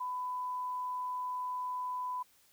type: tone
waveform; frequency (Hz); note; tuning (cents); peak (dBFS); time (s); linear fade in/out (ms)
sine; 1000; B5; +21; -34; 0-2.23; 10
effects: white hiss -66 dBFS RMS until 2.52 s